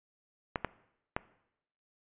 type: clicks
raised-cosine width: 0.5 ms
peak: -15 dBFS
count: 3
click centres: 0.558 / 0.647 / 1.165 s
effects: noise-tail reverb RT60 0.8 s tail -19 dB re dry + resampled to 8000 Hz